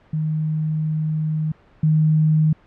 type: tone pair in turn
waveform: sine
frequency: 155.56 / 155.56 Hz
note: D#3 / D#3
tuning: 0 / 0 cents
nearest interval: unison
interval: 0 cents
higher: neither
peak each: -19 / -13 dBFS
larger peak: second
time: 0.13-1.52 / 1.83-2.53 s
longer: first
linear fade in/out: 5 ms
effects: pink hiss -53 dBFS RMS until 2.66 s + low-pass 2000 Hz 12 dB/octave